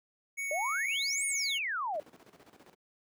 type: tone with vibrato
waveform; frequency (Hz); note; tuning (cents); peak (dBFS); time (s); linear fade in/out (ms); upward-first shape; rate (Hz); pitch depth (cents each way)
square; 2217; C#7; 0; -34; 0.37-1.59; 20; sine; 4.1; 10
type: exponential two-way sweep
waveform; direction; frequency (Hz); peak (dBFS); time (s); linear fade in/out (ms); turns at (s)
sine; up then down; 570 to 9600 to 570; -31; 0.51-2; 2; 1.26
type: noise with tremolo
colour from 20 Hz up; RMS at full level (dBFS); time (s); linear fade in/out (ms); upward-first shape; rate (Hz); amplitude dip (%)
brown; -44; 1.93-2.75; 20; square; 15; 70
effects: high-pass 300 Hz 12 dB/octave